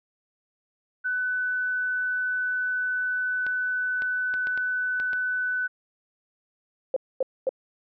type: tone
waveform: sine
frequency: 1499 Hz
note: F#6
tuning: 22 cents sharp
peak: -24 dBFS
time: 1.04-5.68 s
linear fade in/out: 20 ms
type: clicks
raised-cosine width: 0.3 ms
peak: -22 dBFS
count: 7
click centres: 3.466 / 4.021 / 4.34 / 4.471 / 4.576 / 5 / 5.132 s
type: tone bursts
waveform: sine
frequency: 526 Hz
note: C5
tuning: 9 cents sharp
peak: -20 dBFS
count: 3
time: 6.94-7.492 s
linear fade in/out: 2 ms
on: 24 ms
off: 240 ms
effects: none